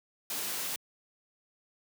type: noise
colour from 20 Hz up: white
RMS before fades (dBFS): -35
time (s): 0.3-0.76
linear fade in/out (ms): 2
effects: high-pass 150 Hz 12 dB/octave

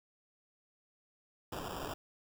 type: noise with sample-and-hold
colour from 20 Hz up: white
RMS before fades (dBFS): -41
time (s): 1.52-1.94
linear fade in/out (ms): 5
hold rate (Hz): 2100
effects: none

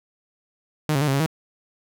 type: tone with pitch steps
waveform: sawtooth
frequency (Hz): 153 / 136.8 / 150.3 / 135.4 / 139 / 159.6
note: D#3 / C#3 / D3 / C#3 / C#3 / D#3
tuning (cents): -29 / -23 / +40 / -40 / +5 / +44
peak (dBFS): -15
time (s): 0.89-1.262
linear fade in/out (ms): 0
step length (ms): 62
effects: none

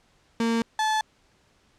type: tone pair in turn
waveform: 35% pulse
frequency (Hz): 229.6 / 866.9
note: A#3 / A5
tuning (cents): -26 / -26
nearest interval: octave + major seventh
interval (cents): 2300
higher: second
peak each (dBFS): -20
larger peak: neither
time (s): 0.4-0.62 / 0.79-1.01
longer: neither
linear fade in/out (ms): 2
effects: pink hiss -63 dBFS RMS until 1.78 s + low-pass 7000 Hz 12 dB/octave

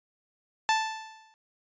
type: tone with exponential decay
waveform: sawtooth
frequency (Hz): 880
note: A5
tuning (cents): 0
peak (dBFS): -16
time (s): 0.69-1.34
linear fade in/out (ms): 0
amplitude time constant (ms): 140
effects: resampled to 16000 Hz

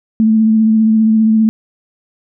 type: tone with vibrato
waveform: sine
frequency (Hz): 220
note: A3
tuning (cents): 0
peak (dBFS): -7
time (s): 0.2-1.49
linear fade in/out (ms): 0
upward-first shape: sine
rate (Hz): 15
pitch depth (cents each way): 22
effects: none

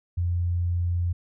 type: tone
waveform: sine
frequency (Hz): 87.31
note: F2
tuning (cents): 0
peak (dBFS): -22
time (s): 0.17-1.13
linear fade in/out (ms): 10
effects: none

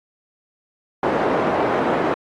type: band-pass noise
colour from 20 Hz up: pink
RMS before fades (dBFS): -20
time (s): 1.03-2.14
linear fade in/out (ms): 2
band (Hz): 330 to 930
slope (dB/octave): 12
effects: AAC 32 kbps

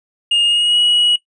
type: tone with pitch glide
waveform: triangle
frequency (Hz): 2839 to 2912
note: F7 to F#7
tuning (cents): +28 to -28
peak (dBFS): -10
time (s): 0.31-1.16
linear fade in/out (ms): 5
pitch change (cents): +44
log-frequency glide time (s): 0.45-0.78
effects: noise-tail reverb RT60 0.1 s tail -17 dB re dry + resampled to 24000 Hz

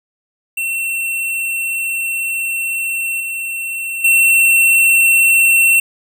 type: tone with level steps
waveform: square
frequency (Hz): 2709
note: E7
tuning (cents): +47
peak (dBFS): -18 / -21 / -9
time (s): 0.57-5.8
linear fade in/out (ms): 5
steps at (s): 3.2 / 4.04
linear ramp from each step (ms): 5
effects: none

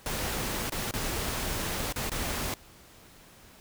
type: noise with dropouts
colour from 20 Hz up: pink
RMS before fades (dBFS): -32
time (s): 0.06-2.54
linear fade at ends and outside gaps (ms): 1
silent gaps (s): 0.697-0.721 / 0.911-0.938 / 1.925-1.96 / 2.096-2.117
effects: pink hiss -54 dBFS RMS until 3.6 s

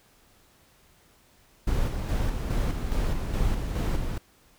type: noise with tremolo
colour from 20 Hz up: brown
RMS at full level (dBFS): -25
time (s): 1.67-4.18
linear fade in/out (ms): 5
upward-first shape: square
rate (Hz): 2.4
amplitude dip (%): 40
effects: pink hiss -60 dBFS RMS until 4.58 s

